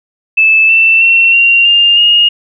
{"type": "tone with pitch steps", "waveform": "sine", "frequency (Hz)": [2624, 2668, 2713, 2759, 2806, 2853], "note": ["E7", "E7", "E7", "F7", "F7", "F7"], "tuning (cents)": [-9, 20, 49, -22, 8, 36], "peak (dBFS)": -4, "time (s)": [0.37, 2.29], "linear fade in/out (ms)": 10, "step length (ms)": 320, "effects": []}